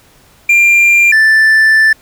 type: tone pair in turn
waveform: triangle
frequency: 2386 / 1763.4 Hz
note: D7 / A6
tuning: +27 / +3 cents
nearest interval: perfect fourth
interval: 524 cents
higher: first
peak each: -3 dBFS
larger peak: neither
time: 0.49-1.12 / 1.12-1.93 s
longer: second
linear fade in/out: 5 ms
effects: pink hiss -46 dBFS RMS until 2.01 s